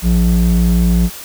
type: ring-modulated tone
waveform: triangle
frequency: 116.54 Hz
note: A#2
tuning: in tune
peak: -4 dBFS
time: 0.02-1.1 s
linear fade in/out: 50 ms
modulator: 59.7 Hz
effects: white hiss -31 dBFS RMS until 1.24 s

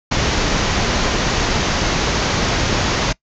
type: low-pass noise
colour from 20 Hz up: pink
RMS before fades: -18 dBFS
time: 0.11-3.13 s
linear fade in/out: 10 ms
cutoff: 6800 Hz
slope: 96 dB/octave
effects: noise-tail reverb RT60 0.1 s tail -22 dB re dry

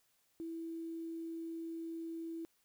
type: tone with quantisation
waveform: sine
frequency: 329.6 Hz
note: E4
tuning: in tune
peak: -40 dBFS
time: 0.4-2.45 s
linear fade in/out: 0 ms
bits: 11
effects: white hiss -75 dBFS RMS until 2.64 s

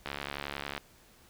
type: click train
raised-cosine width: 0.3 ms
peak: -19 dBFS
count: 52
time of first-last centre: 0.06-0.778 s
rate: 71 Hz
effects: pink hiss -60 dBFS RMS until 1.29 s

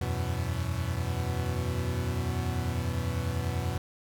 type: chord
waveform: 40% pulse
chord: E suspended second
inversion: none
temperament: equal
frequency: 82.41 / 92.5 / 123.47 Hz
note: E2 / F#2 / B2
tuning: 0 / 0 / 0 cents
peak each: -32 dBFS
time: 0.01-3.78 s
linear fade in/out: 5 ms
effects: none

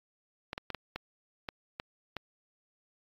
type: clicks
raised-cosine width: 0.3 ms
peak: -20 dBFS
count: 8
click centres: 0.531 / 0.579 / 0.703 / 0.747 / 0.96 / 1.488 / 1.799 / 2.167 s
effects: AAC 32 kbps

